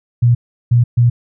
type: tone bursts at uneven times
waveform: sine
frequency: 120 Hz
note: B2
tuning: 49 cents flat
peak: -7 dBFS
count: 3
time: 0.22-0.35 / 0.71-0.84 / 0.97-1.1 s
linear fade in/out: 10 ms
effects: none